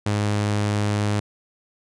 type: tone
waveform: sawtooth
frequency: 103.83 Hz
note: G#2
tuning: in tune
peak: -16 dBFS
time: 0.06-1.2 s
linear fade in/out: 5 ms
effects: resampled to 22050 Hz